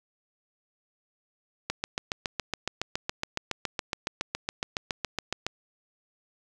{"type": "click train", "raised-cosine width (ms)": 0.2, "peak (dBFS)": -11, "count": 28, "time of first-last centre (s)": [1.7, 5.466], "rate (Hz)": 7.17, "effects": []}